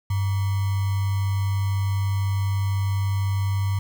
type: tone with sample-and-hold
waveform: sine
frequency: 98 Hz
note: G2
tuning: in tune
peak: -20 dBFS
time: 0.1-3.79 s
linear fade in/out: 5 ms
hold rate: 1050 Hz
effects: none